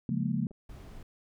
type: chord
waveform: sine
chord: Bb minor seventh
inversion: first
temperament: equal with one note detuned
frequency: 138.59 / 174.61 / 209.8 / 233.1 Hz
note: Db3 / F3 / Ab3 / Bb3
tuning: 0 / 0 / +18 / 0 cents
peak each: -33 dBFS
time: 0.09-0.47 s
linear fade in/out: 2 ms
type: clicks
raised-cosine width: 2 ms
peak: -38 dBFS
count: 2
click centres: 0.509 / 0.514 s
type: noise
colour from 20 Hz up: brown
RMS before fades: -46 dBFS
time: 0.69-1.03 s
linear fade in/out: 5 ms
effects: none